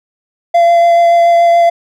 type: tone with vibrato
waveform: triangle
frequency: 684 Hz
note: F5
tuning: 36 cents flat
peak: -3 dBFS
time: 0.54-1.7 s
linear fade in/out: 10 ms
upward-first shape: triangle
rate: 7 Hz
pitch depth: 12 cents each way
effects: none